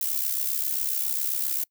violet noise with amplitude modulation, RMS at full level -24 dBFS, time 0.01-1.64 s, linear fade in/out 2 ms, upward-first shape sine, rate 67.4 Hz, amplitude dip 70%, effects noise-tail reverb RT60 0.1 s tail -25 dB re dry

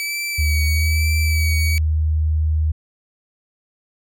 sawtooth tone with vibrato, 2290 Hz, D7, 44 cents flat, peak -19 dBFS, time 0-1.78 s, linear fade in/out 0 ms, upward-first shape sine, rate 1.1 Hz, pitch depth 32 cents each way
sine tone with pitch glide, 74.9 to 77.81 Hz, D2 to D#2, +35 to +1 cents, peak -15 dBFS, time 0.38-2.72 s, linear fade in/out 10 ms, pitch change +66 cents, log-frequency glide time 0.6-0.87 s
effects none

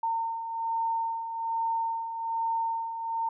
sine beating tone pair, 910 / 911.2 Hz, A#5 / A#5, -42 / -40 cents, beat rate 1.2 Hz, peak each -36 / -28 dBFS, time 0.03-3.29 s, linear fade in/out 5 ms, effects none

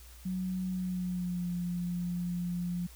sine tone with pitch glide, 185 to 176.03 Hz, F#3 to F3, 0 to +14 cents, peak -31 dBFS, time 0.25-2.87 s, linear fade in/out 10 ms, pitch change -86 cents, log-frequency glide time 0.71-1.5 s, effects added 60 Hz sine -50 dBFS peak until 2.95 s + white hiss -56 dBFS RMS until 2.95 s

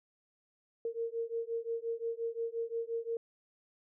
sine beating tone pair, 458 / 463.7 Hz, A#4 / A#4, -31 / -9 cents, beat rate 5.7 Hz, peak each -37 / -37 dBFS, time 0.85-3.17 s, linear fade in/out 2 ms, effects none

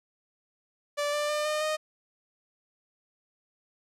sawtooth tone with pitch steps, 583 / 591.5 / 600.1 / 608.8 / 617.7 Hz, D5 / D5 / D5 / D#5 / D#5, -13 / +12 / +37 / -38 / -13 cents, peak -23 dBFS, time 0.97-1.77 s, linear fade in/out 20 ms, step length 160 ms, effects low-pass 10000 Hz 12 dB/octave

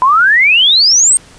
sine exponential sweep, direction up, 987.8 to 8730 Hz, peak -5 dBFS, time 0.02-1.17 s, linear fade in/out 0 ms, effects pink hiss -40 dBFS RMS until 1.38 s + resampled to 22050 Hz

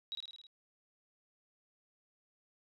sine tone with echo, 3849 Hz, B7, 45 cents flat, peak -37 dBFS, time 0.12-0.15 s, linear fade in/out 0 ms, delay 53 ms, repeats 6, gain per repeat -3 dB, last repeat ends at 0.468 s, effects none

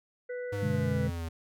harmonic tone, 493.9 Hz, B4, in tune, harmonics 1 / 3 / 4, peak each -34 / -46 / -48 dBFS, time 0.29-1.08 s, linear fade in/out 10 ms
square exponential sweep, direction down, 103.83 to 81.4 Hz, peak -34 dBFS, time 0.52-1.29 s, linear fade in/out 10 ms
sine chord, G# diminished, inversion first, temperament equal, 123.47 / 146.83 / 207.7 Hz, B2 / D3 / G#3, 0 / 0 / 0 cents, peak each -32 dBFS, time 0.62-1.1 s, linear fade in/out 10 ms
effects none

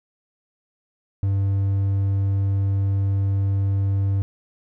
triangle tone, 98.2 Hz, G2, 4 cents sharp, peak -16 dBFS, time 1.23-4.22 s, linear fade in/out 0 ms, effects none

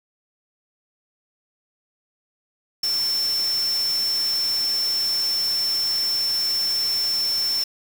sine tone in noise, 5380 Hz, E8, 34 cents sharp, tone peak -20 dBFS, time 2.83-7.64 s, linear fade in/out 5 ms, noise white, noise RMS -34 dBFS, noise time 2.83-7.64 s, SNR +11 dB, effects none

